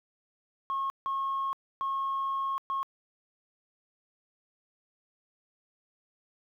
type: tone bursts at uneven times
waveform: sine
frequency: 1086 Hz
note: C#6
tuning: 36 cents flat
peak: -27 dBFS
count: 4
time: 0.7-0.9 / 1.06-1.53 / 1.81-2.58 / 2.7-2.83 s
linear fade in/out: 0 ms
effects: tanh soft clip ceiling -25 dBFS + 11-bit